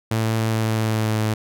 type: tone with pitch glide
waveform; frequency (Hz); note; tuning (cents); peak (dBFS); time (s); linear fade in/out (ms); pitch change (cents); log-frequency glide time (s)
sawtooth; 111.7 to 108.83; A2 to A2; +27 to -19; -15; 0.11-1.34; 5; -46; 0.45-1.21
effects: none